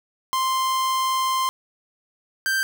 45% pulse tone pair in turn, 1046.5 / 1568 Hz, C6 / G6, 0 / 0 cents, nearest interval perfect fifth, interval 700 cents, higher second, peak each -20 dBFS, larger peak neither, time 0.33-1.49 / 2.46-2.63 s, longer first, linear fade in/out 0 ms, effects none

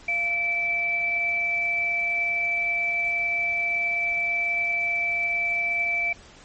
sine tone pair together, 690 / 2319 Hz, F5 / D7, -21 / -22 cents, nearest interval octave + major sixth, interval 2099 cents, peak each -34 / -22 dBFS, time 0.08-6.13 s, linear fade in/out 5 ms, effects pink hiss -49 dBFS RMS until 6.44 s + MP3 32 kbps

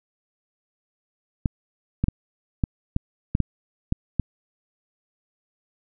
clicks, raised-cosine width 5 ms, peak -8 dBFS, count 9, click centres 1.458 / 2.04 / 2.084 / 2.638 / 2.964 / 3.351 / 3.403 / 3.924 / 4.197 s, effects none

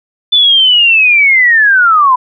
sine linear sweep, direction down, 3520 to 981 Hz, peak -4 dBFS, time 0.32-2.16 s, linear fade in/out 10 ms, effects none

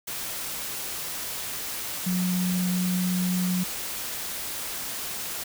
sine tone in noise, 181.6 Hz, F#3, 32 cents flat, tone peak -23 dBFS, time 2.06-3.64 s, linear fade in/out 10 ms, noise white, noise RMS -33 dBFS, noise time 0.07-5.44 s, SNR +7 dB, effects none

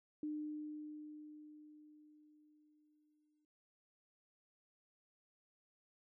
sine tone with exponential decay, 302.2 Hz, D4, 50 cents sharp, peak -38 dBFS, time 0.23-3.45 s, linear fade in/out 2 ms, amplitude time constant 700 ms, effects none

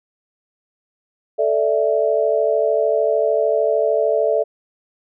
sine chord, A suspended fourth, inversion none, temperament just, 440 / 586.7 / 660 Hz, A4 / D5 / E5, 0 / -2 / +2 cents, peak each -19 dBFS, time 1.38-4.44 s, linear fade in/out 20 ms, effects none

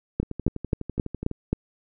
two click trains, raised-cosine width 3 ms, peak -18 / -9 dBFS, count 14 / 6, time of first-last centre 0.23-1.313 / 0.2-1.53 s, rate 12 / 3.76 Hz, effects none

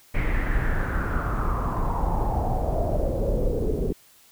brown noise with low-pass filter sweep, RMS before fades -24 dBFS, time 0.14-3.93 s, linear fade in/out 10 ms, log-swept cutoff 2200 to 400 Hz, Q 5.4, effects white hiss -55 dBFS RMS until 4.31 s

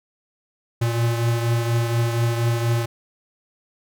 square beating tone pair, 116.6 / 120.8 Hz, A#2 / B2, +1 / -38 cents, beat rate 4.2 Hz, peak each -20 / -28 dBFS, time 0.81-2.86 s, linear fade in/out 10 ms, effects none

